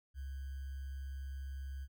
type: tone with sample-and-hold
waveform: sine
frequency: 67.6 Hz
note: C#2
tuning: 43 cents flat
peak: -40 dBFS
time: 0.14-1.88 s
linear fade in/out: 50 ms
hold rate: 1575 Hz
effects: none